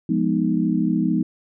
sine chord, F half-diminished seventh, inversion none, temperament equal, 174.61 / 207.7 / 246.9 / 311.1 Hz, F3 / Ab3 / Cb4 / Eb4, 0 / 0 / 0 / 0 cents, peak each -23 dBFS, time 0.09-1.23 s, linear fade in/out 5 ms, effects none

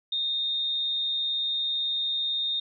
sine tone with amplitude modulation, 3681 Hz, A#7, 23 cents flat, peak -24 dBFS, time 0.12-2.6 s, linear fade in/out 5 ms, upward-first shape sine, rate 233 Hz, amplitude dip 25%, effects none

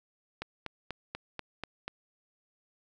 click train, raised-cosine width 0.3 ms, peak -20 dBFS, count 7, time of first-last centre 0.42-1.88 s, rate 4.11 Hz, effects none

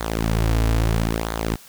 sawtooth tone with flanger, 55.6 Hz, A1, 19 cents sharp, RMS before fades -21 dBFS, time 0-1.56 s, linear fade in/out 10 ms, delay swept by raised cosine 0.36 to 5.56 ms, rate 0.76 Hz, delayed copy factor -0.7, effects white hiss -46 dBFS RMS until 1.68 s

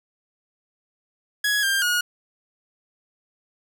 sawtooth tone with pitch steps, 1673 / 1592 / 1444 Hz, G#6 / G6 / F#6, +12 / +26 / -43 cents, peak -16 dBFS, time 1.44-2.01 s, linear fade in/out 5 ms, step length 190 ms, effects none

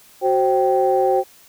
sine tone cluster, 373.6 / 528 / 779 Hz, F#4 / C5 / G5, +17 / +16 / -11 cents, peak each -18 dBFS, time 0.21-1.24 s, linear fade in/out 50 ms, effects tanh soft clip ceiling -5 dBFS + white hiss -49 dBFS RMS until 1.48 s

